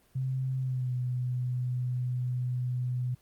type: tone with pitch glide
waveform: sine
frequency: 130.9 to 124.92 Hz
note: C3 to B2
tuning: +1 to +20 cents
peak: -28 dBFS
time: 0.15-3.15 s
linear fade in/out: 10 ms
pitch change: -81 cents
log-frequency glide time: 0.59-0.94 s
effects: pink hiss -65 dBFS RMS until 3.21 s + Opus 24 kbps